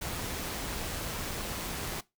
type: noise with amplitude modulation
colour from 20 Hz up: pink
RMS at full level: -35 dBFS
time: 0.01-2.01 s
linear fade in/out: 10 ms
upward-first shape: sine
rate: 169 Hz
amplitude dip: 25%
effects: noise-tail reverb RT60 0.2 s tail -19 dB re dry